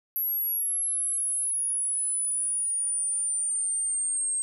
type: exponential sweep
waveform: sine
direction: down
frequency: 11660 to 8400 Hz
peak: -25 dBFS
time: 0.16-4.42 s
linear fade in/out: 0 ms
effects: none